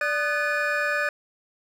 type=tone cluster; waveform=triangle; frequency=587 / 1228 / 1497 / 1732 / 2450 Hz; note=D5 / D#6 / F#6 / A6 / D#7; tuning=-1 / -23 / +20 / -28 / -27 cents; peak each=-27 / -30 / -26 / -25 / -31 dBFS; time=0.01-1.09 s; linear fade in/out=2 ms; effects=none